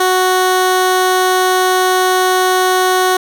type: tone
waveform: 15% pulse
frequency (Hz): 370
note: F#4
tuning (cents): 0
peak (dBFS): -4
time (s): 0-3.17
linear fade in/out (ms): 5
effects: none